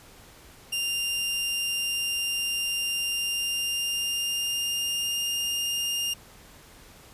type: tone with pitch glide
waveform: sawtooth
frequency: 2794 to 2815 Hz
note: F7 to F7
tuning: 0 to +13 cents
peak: -23 dBFS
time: 0.72-6.14 s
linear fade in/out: 10 ms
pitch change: +13 cents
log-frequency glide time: 3.02-5.23 s
effects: pink hiss -51 dBFS RMS until 7.13 s + resampled to 32000 Hz